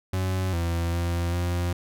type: tone with pitch steps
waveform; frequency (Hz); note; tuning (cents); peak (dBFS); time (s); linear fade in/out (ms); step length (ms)
40% pulse; 93.5 / 84.8 / 86 / 87.6; F#2 / E2 / F2 / F2; +19 / +50 / -26 / +6; -23; 0.13-1.73; 5; 400
effects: none